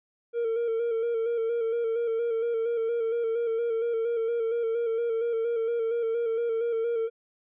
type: tone with vibrato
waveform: triangle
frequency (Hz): 460.8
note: A#4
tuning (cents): -20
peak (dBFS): -22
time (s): 0.33-7.1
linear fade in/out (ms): 50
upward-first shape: square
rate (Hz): 4.3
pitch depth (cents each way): 35
effects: tanh soft clip ceiling -19 dBFS + resampled to 8000 Hz